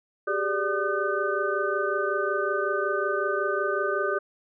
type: tone cluster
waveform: sine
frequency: 386 / 411.4 / 586 / 1218 / 1522 Hz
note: G4 / G#4 / D5 / D#6 / F#6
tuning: -27 / -16 / -4 / -37 / +48 cents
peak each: -30 dBFS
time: 0.27-4.19 s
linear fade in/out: 10 ms
effects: none